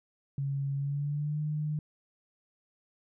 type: tone with pitch glide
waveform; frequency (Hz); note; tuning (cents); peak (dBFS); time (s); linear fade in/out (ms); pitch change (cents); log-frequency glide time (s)
sine; 138.8 to 151.36; C#3 to D#3; +3 to -47; -29; 0.38-1.79; 2; +150; 0.75-1.4
effects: none